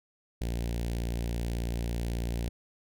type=tone with notch filter; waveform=sawtooth; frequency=58.27 Hz; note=A#1; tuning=in tune; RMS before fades=-32 dBFS; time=0.41-2.49 s; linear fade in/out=5 ms; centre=1200 Hz; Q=0.77; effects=none